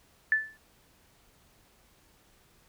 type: tone with exponential decay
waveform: sine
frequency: 1752 Hz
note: A6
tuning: 8 cents flat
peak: -18 dBFS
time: 0.32-0.57 s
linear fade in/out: 1 ms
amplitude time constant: 53 ms
effects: pink hiss -63 dBFS RMS until 2.68 s